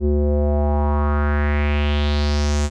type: tone with low-pass filter sweep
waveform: square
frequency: 73.42 Hz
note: D2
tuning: in tune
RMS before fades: -18 dBFS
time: 0-2.7 s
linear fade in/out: 50 ms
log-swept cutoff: 350 to 7600 Hz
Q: 3.3
effects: none